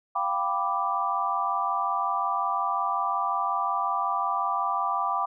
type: chord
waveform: sine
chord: G dominant seventh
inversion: third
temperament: equal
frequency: 698.5 / 784 / 987.8 / 1174.7 Hz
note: F5 / G5 / B5 / D6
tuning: 0 / 0 / 0 / 0 cents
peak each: -33 / -30 / -30 / -27 dBFS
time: 0.15-5.26 s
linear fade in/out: 10 ms
effects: none